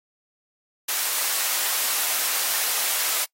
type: high-pass noise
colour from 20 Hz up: white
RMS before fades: -24 dBFS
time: 0.88-3.25 s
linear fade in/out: 10 ms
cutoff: 640 Hz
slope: 12 dB/octave
effects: noise-tail reverb RT60 0.1 s tail -23 dB re dry + AAC 48 kbps